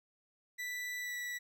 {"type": "tone with pitch glide", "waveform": "40% pulse", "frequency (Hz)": [1975.5, 1953.9], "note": ["B6", "B6"], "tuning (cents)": [0, -19], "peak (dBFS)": -37, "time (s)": [0.58, 1.39], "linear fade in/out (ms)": 20, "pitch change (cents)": -19, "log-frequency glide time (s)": [1, 1.16], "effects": []}